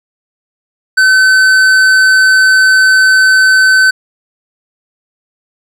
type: tone with tanh clipping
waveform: sine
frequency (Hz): 1525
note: G6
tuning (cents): -48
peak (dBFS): -6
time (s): 0.97-3.91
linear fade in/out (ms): 10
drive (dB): 12
effects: none